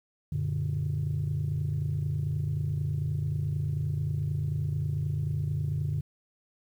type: chord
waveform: sine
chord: Gb augmented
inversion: none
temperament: equal with one note detuned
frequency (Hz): 92.5 / 116.54 / 145.82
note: Gb2 / Bb2 / D3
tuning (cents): 0 / 0 / -12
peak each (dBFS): -31 / -33 / -28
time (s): 0.32-6.01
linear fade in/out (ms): 5
effects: tanh soft clip ceiling -22 dBFS + 10-bit